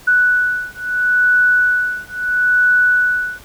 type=beating tone pair; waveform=sine; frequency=1480 / 1480.75 Hz; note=F#6 / F#6; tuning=0 / +1 cents; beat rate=0.75 Hz; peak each=-15 / -15 dBFS; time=0.07-3.39 s; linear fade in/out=10 ms; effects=pink hiss -42 dBFS RMS until 3.44 s